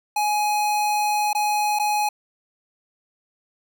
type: tone with dropouts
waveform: square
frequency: 838 Hz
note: G#5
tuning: 15 cents sharp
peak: -20 dBFS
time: 0.16-2.09 s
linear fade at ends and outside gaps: 5 ms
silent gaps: 1.331-1.349 / 1.789-1.796 s
effects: none